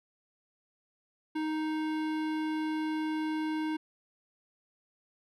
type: tone with hard clipping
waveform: sine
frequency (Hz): 311.6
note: D#4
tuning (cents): +3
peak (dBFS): -32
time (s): 1.35-3.77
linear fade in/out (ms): 10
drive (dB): 17
effects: none